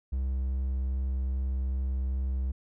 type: tone with vibrato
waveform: triangle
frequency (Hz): 65.41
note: C2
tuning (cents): 0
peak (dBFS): -25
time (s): 0.12-2.52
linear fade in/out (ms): 10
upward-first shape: sine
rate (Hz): 2.5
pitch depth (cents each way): 8
effects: none